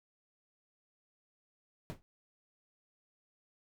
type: noise with exponential decay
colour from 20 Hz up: brown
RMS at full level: -35 dBFS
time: 1.9-2.02 s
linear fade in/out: 0 ms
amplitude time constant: 26 ms
effects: none